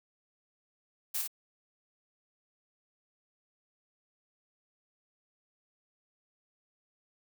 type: noise with echo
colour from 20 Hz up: blue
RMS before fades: -33 dBFS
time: 1.14-1.22 s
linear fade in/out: 10 ms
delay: 57 ms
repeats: 1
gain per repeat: -4 dB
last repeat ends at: 1.277 s
effects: none